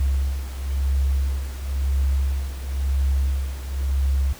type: beating tone pair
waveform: sine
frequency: 67.5 / 68.47 Hz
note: C#2 / C#2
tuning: -45 / -21 cents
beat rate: 0.97 Hz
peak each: -21 / -25 dBFS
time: 0-4.33 s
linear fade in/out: 5 ms
effects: pink hiss -42 dBFS RMS until 4.39 s